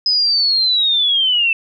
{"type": "linear sweep", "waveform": "sine", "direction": "down", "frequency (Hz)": [5070, 2637], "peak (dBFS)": -12, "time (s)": [0.06, 1.53], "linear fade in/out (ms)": 2, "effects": []}